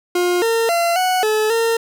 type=tone with pitch steps; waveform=40% pulse; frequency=355.2 / 456.7 / 683 / 739 / 431 / 457.4 Hz; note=F4 / A#4 / F5 / F#5 / A4 / A#4; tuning=+29 / -36 / -39 / -2 / -36 / -33 cents; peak=-14 dBFS; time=0.15-1.77 s; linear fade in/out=5 ms; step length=270 ms; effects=none